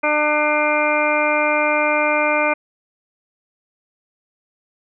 harmonic tone, 300 Hz, D4, 37 cents sharp, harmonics 1 / 2 / 3 / 4 / 5 / 7 / 8, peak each -26 / -20 / -23 / -24 / -25 / -24 / -21 dBFS, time 0.03-2.54 s, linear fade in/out 10 ms, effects none

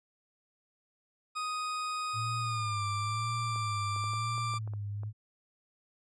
40% pulse tone with pitch glide, 1247 to 1179.7 Hz, D#6 to D6, +3 to +7 cents, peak -32 dBFS, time 1.35-4.59 s, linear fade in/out 20 ms, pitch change -96 cents, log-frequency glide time 2.38-2.85 s
sine tone with vibrato, 108.6 Hz, A2, 22 cents flat, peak -34 dBFS, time 2.13-5.13 s, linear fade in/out 50 ms, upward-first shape sine, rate 1 Hz, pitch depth 110 cents each way
clicks, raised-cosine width 1 ms, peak -35 dBFS, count 9, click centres 3.56 / 3.963 / 4.04 / 4.135 / 4.38 / 4.538 / 4.676 / 4.736 / 5.034 s
effects resampled to 22050 Hz

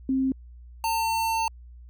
sine / square tone pair in turn, 264.6 / 900.1 Hz, C4 / A5, +20 / +39 cents, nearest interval octave + major sixth, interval 2119 cents, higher second, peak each -21 / -24 dBFS, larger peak first, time 0.09-0.32 / 0.84-1.48 s, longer second, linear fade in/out 2 ms, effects added 60 Hz sine -43 dBFS peak until 1.89 s

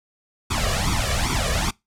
pink noise with flanger, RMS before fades -22 dBFS, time 0.5-1.71 s, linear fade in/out 10 ms, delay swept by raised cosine 0.85 to 1.74 ms, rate 2.5 Hz, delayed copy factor +0.95, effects noise-tail reverb RT60 0.2 s tail -24 dB re dry + low-pass 9000 Hz 12 dB/octave

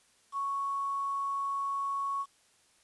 sine tone with quantisation, 1108.7 Hz, C#6, in tune, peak -30 dBFS, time 0.32-2.26 s, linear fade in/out 50 ms, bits 9, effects white hiss -66 dBFS RMS until 2.83 s + resampled to 24000 Hz

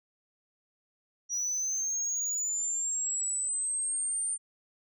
sine linear sweep, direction up, 5780 to 9010 Hz, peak -26 dBFS, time 1.29-4.38 s, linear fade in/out 50 ms, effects tanh soft clip ceiling -28 dBFS

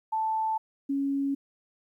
sine tone pair in turn, 880 / 277.2 Hz, A5 / C#4, 0 / 0 cents, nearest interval octave + minor sixth, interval 2000 cents, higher first, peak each -25 dBFS, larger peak neither, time 0.12-0.58 / 0.89-1.35 s, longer neither, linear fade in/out 10 ms, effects 11-bit

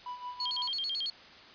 triangle tone with tremolo, 987.8 Hz, B5, in tune, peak -34 dBFS, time 0.06-0.69 s, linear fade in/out 2 ms, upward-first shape sine, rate 5.8 Hz, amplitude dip 70%
sine tone with vibrato, 3729 Hz, A#7, in tune, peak -31 dBFS, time 0.4-1.1 s, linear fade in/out 2 ms, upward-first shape square, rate 9.1 Hz, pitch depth 270 cents each way
effects white hiss -52 dBFS RMS until 1.54 s + resampled to 11025 Hz

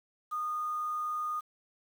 sine tone with quantisation, 1228 Hz, D#6, 23 cents flat, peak -31 dBFS, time 0.31-1.41 s, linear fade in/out 20 ms, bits 9, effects none

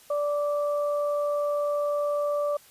sine tone pair together, 584 / 1168 Hz, D5 / D6, -10 / -10 cents, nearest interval octave, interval 1200 cents, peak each -24 / -33 dBFS, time 0.1-2.57 s, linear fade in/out 5 ms, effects white hiss -54 dBFS RMS until 2.7 s + resampled to 32000 Hz

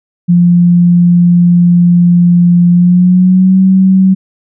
sine tone with pitch glide, 174.61 to 189.32 Hz, F3 to F#3, 0 to +40 cents, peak -3 dBFS, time 0.28-4.15 s, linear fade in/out 20 ms, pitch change +140 cents, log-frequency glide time 2.7-3.59 s, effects none

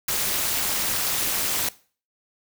white noise with amplitude modulation, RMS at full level -21 dBFS, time 0.08-1.69 s, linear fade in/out 5 ms, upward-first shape sine, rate 230 Hz, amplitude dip 85%, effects noise-tail reverb RT60 0.4 s tail -19 dB re dry

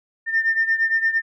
sine beating tone pair, 1803 / 1811.7 Hz, A6 / A#6, +42 / -50 cents, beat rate 8.7 Hz, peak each -18 / -22 dBFS, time 0.26-1.22 s, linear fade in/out 50 ms, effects tanh soft clip ceiling -10 dBFS

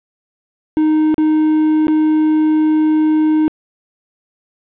triangle tone with dropouts, 310 Hz, D#4, 6 cents flat, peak -8 dBFS, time 0.77-3.48 s, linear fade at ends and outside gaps 0 ms, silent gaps 1.143-1.181 / 1.87-1.882 s, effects resampled to 8000 Hz + 8-bit

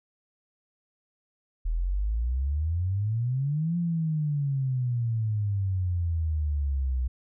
sine exponential two-way sweep, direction up then down, 38.89 to 174.61 to 61.7 Hz, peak -24 dBFS, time 1.65-7.08 s, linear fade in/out 10 ms, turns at 3.77 s, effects none

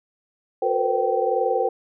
sine tone cluster, 364.4 / 456.2 / 497.8 / 519 / 776 Hz, F#4 / A#4 / B4 / C5 / G5, -26 / -37 / +14 / -14 / -18 cents, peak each -29 / -24 / -25 / -26 / -24 dBFS, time 0.62-1.69 s, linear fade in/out 5 ms, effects none

